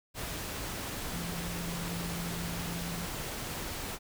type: tone in noise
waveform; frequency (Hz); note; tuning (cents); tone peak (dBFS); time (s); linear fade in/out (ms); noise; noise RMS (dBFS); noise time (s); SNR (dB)
sine; 171.3; F3; -33; -37; 1.12-3.08; 50; pink; -38; 0.14-3.99; -2
effects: none